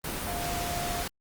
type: tone in noise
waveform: sine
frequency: 700 Hz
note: F5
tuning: 4 cents sharp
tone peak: -34 dBFS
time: 0.27-1.03 s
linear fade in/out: 5 ms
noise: pink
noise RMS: -33 dBFS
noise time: 0.04-1.08 s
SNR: -4 dB
effects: Opus 32 kbps